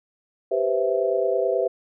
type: chord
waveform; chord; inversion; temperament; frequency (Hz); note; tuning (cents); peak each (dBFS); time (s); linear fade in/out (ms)
sine; C major seventh; second; equal; 392 / 493.9 / 523.3 / 659.3; G4 / B4 / C5 / E5; 0 / 0 / 0 / 0; -25; 0.51-1.68; 10
effects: none